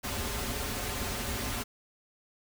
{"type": "noise with comb filter", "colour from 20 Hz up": "pink", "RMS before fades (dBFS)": -34, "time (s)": [0.03, 1.64], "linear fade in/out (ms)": 20, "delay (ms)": 6.2, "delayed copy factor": -0.65, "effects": []}